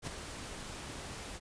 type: noise with ADSR envelope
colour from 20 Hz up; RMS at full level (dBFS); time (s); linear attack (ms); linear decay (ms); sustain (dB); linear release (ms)
pink; -38; 0.02-1.4; 53; 4; -6; 41
effects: resampled to 22050 Hz